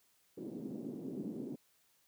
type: band-pass noise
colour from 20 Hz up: white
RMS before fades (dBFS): -43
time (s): 0.37-1.56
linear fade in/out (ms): 10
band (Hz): 190 to 320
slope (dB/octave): 24
effects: white hiss -72 dBFS RMS until 2.07 s